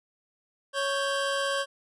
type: tone pair together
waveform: 25% pulse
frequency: 554.4 / 1568.1 Hz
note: C#5 / G6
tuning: 0 / 0 cents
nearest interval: octave + tritone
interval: 1800 cents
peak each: -24 / -27 dBFS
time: 0.73-1.66 s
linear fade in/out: 50 ms
effects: resampled to 22050 Hz